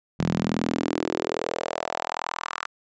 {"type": "tone with high-pass filter sweep", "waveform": "sawtooth", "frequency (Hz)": 41.2, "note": "E1", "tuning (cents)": 0, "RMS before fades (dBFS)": -28, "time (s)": [0.19, 2.67], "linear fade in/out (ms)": 0, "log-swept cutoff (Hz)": [160, 1300], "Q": 3, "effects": ["resampled to 16000 Hz"]}